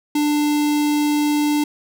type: tone with notch filter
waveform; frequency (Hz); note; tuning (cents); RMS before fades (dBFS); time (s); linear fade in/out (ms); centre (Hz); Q
square; 296; D4; +14; -18; 0.15-1.64; 5; 1400; 1.8
effects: none